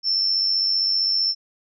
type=tone with amplitude modulation; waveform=sine; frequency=5360 Hz; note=E8; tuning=28 cents sharp; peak=-16 dBFS; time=0.03-1.35 s; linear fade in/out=50 ms; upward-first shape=sine; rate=95.4 Hz; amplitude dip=45%; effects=none